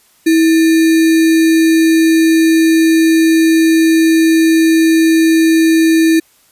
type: tone with sample-and-hold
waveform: sine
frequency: 324 Hz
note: E4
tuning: 30 cents flat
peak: -6 dBFS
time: 0.26-6.2 s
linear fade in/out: 10 ms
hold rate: 2100 Hz
effects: white hiss -51 dBFS RMS until 6.51 s + resampled to 32000 Hz